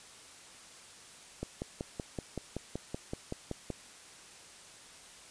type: click train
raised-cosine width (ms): 2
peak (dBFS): -22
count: 13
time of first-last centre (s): 1.43-3.703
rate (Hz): 5.28
effects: white hiss -53 dBFS RMS until 5.3 s + resampled to 22050 Hz